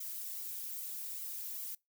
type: noise with flanger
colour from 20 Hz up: violet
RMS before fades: -42 dBFS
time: 0-1.75 s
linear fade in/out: 5 ms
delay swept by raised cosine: 1.1 to 3.3 ms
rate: 2.5 Hz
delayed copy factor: -0.95
effects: noise-tail reverb RT60 0.2 s tail -24 dB re dry